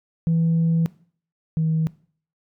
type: tone pair in turn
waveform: sine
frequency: 164.81 / 159.56 Hz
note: E3 / D#3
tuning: 0 / +44 cents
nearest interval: minor second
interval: 56 cents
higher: first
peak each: -15 / -17 dBFS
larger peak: first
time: 0.27-0.86 / 1.57-1.87 s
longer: first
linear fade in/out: 0 ms
effects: noise-tail reverb RT60 0.5 s tail -21 dB re dry + tanh soft clip ceiling -14 dBFS